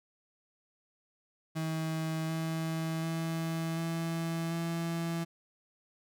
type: tone with pitch steps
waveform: 35% pulse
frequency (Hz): 160 / 161.77 / 163.55 / 165.36 / 167.18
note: D#3 / E3 / E3 / E3 / E3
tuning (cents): +49 / -32 / -13 / +6 / +25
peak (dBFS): -30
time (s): 1.55-5.25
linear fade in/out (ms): 20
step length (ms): 740
effects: none